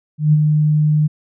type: tone with ADSR envelope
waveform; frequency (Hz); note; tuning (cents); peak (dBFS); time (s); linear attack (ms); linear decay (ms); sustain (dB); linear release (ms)
sine; 151.8; D#3; -42; -7; 0.18-1.08; 150; 35; -4; 19
effects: none